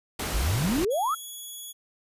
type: noise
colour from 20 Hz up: pink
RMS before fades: -31 dBFS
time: 0.19-0.85 s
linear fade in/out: 5 ms
type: exponential sweep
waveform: sine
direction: up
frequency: 46.03 to 1396.9 Hz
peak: -23 dBFS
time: 0.34-1.15 s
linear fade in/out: 10 ms
type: tone with pitch glide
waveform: 5% pulse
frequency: 3343 to 3370 Hz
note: G#7 to G#7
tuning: +11 to +25 cents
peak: -30 dBFS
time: 0.9-1.73 s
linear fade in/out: 20 ms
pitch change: +14 cents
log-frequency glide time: 1.18-1.24 s
effects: resampled to 32000 Hz